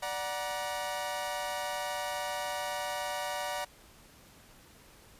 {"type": "chord", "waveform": "sawtooth", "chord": "D augmented", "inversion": "none", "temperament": "equal with one note detuned", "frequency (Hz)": [587.3, 740, 949.7], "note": ["D5", "F#5", "A#5"], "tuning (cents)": [0, 0, 32], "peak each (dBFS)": -34, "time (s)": [0.02, 3.65], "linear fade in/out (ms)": 10, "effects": ["pink hiss -57 dBFS RMS until 5.19 s", "resampled to 32000 Hz"]}